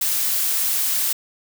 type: noise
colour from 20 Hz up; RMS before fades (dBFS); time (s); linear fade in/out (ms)
blue; -21; 0.01-1.13; 5
effects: none